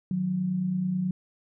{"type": "tone pair together", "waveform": "sine", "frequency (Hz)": [155.06, 184.4], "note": ["D#3", "F#3"], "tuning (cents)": [-6, -6], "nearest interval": "minor third", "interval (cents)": 300, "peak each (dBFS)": [-34, -25], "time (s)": [0.11, 1.11], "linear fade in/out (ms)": 2, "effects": []}